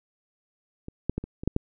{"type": "clicks", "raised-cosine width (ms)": 3, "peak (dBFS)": [-24, -11, -15, -22, -22, -10, -10], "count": 7, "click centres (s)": [0.884, 1.096, 1.18, 1.24, 1.435, 1.476, 1.564], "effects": []}